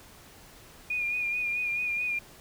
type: tone with vibrato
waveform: sine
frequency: 2439 Hz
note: D#7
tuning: 35 cents flat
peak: -27 dBFS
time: 0.9-2.19 s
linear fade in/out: 5 ms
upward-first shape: sine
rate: 4.6 Hz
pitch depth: 35 cents each way
effects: pink hiss -52 dBFS RMS until 2.4 s